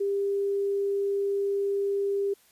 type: tone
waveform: sine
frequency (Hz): 398.7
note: G4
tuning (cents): +29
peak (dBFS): -24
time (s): 0-2.34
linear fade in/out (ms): 10
effects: white hiss -61 dBFS RMS until 2.51 s + resampled to 32000 Hz